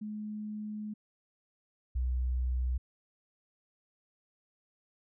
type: tone pair in turn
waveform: sine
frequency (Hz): 212 / 62.66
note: G#3 / B1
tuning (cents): +36 / +26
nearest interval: octave + major sixth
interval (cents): 2110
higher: first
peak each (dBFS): -36 / -28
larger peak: second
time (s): 0.01-0.94 / 1.95-2.78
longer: first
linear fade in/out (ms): 10
effects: none